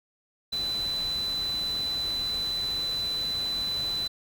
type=tone in noise; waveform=sine; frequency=4000 Hz; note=B7; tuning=21 cents sharp; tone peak=-27 dBFS; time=0.52-4.08 s; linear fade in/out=10 ms; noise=pink; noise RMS=-41 dBFS; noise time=0.52-4.08 s; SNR=+11 dB; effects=none